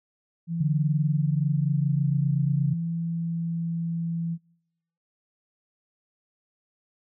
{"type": "tone", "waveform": "sine", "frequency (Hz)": 167.1, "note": "E3", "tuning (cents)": 24, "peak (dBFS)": -26, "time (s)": [0.47, 4.38], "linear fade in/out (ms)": 50}
{"type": "tone with pitch glide", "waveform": "sine", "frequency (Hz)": [146.83, 138.59], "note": ["D3", "C#3"], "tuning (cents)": [0, 0], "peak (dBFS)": -22, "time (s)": [0.6, 2.74], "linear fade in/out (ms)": 10, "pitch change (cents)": -100, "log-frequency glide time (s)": [1.02, 2.18]}
{"effects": ["noise-tail reverb RT60 0.8 s tail -26 dB re dry"]}